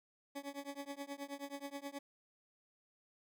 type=tone with tremolo; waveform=20% pulse; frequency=281.2 Hz; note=C#4; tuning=25 cents sharp; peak=-35 dBFS; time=0.35-1.99 s; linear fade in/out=10 ms; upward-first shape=triangle; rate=9.4 Hz; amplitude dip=100%; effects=none